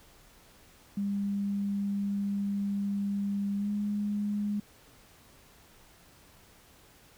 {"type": "tone with pitch glide", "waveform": "sine", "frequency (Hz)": [200.6, 206.2], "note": ["G3", "G#3"], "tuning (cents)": [40, -12], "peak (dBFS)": -28, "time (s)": [0.97, 4.6], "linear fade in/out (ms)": 5, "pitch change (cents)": 48, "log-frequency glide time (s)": [3.57, 3.7], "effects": ["pink hiss -58 dBFS RMS until 7.17 s"]}